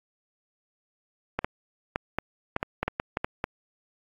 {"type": "clicks", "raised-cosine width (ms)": 0.5, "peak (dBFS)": -11, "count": 12, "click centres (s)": [1.39, 1.445, 1.959, 2.186, 2.564, 2.629, 2.83, 2.88, 2.999, 3.171, 3.245, 3.441], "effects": ["AAC 48 kbps"]}